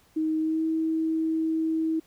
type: tone with pitch glide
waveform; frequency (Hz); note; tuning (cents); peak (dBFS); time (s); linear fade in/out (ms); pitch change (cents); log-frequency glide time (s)
sine; 314.7 to 320.8; D#4 to E4; +20 to -47; -23; 0.16-2; 10; +33; 0.39-0.64
effects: pink hiss -61 dBFS RMS until 2.06 s